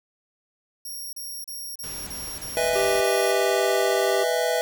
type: tone bursts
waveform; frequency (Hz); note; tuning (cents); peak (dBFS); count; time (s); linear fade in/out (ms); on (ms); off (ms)
5% pulse; 5588; F8; 0; -27; 8; 0.85-3.321; 5; 280; 33
type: noise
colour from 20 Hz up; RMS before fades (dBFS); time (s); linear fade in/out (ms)
pink; -40; 1.83-3.01; 10
type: chord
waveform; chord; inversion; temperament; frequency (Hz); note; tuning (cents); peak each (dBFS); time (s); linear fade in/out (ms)
square; E major seventh; second; just; 494.4 / 618.1 / 659.3 / 824.1; B4 / D#5 / E5 / G#5; +2 / -12 / 0 / -14; -26 / -29 / -26 / -31; 2.57-4.61; 0
type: tone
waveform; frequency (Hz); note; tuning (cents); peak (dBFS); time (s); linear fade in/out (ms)
square; 392; G4; 0; -25; 2.75-4.24; 10
effects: none